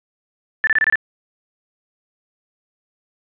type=tone bursts; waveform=sine; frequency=1760 Hz; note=A6; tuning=in tune; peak=-12 dBFS; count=6; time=0.64-0.956 s; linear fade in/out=0 ms; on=31 ms; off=26 ms; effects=resampled to 8000 Hz + 9-bit